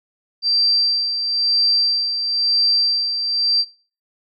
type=tone with tremolo; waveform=sine; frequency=4699 Hz; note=D8; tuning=in tune; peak=-13 dBFS; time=0.42-3.65 s; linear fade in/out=50 ms; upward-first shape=sine; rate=1 Hz; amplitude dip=55%; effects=noise-tail reverb RT60 0.4 s tail -20 dB re dry